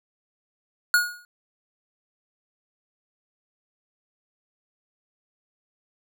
square tone with exponential decay, 1444 Hz, F#6, 43 cents flat, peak -14 dBFS, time 0.94-1.25 s, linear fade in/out 1 ms, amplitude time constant 67 ms, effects none

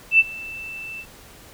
sine tone with ADSR envelope, 2657 Hz, E7, 13 cents sharp, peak -8 dBFS, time 0.11-1.06 s, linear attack 82 ms, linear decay 34 ms, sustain -23 dB, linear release 65 ms, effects pink hiss -46 dBFS RMS until 1.53 s

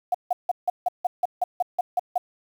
sine tone bursts, 720 Hz, F#5, 47 cents flat, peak -18 dBFS, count 12, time 0.12-2.18 s, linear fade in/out 5 ms, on 25 ms, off 160 ms, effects 8-bit

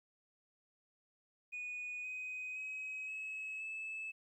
sine tone with pitch steps, 2475 / 2508 / 2542 / 2576 / 2610 Hz, D#7 / D#7 / D#7 / E7 / E7, -10 / +13 / +36 / -41 / -18 cents, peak -39 dBFS, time 1.52-4.12 s, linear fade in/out 20 ms, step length 520 ms, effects tanh soft clip ceiling -38 dBFS + 13-bit

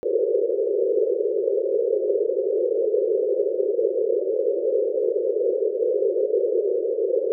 white band-pass noise, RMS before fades -22 dBFS, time 0.03-7.32 s, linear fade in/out 0 ms, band 370 to 530 Hz, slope 96 dB/octave, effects none

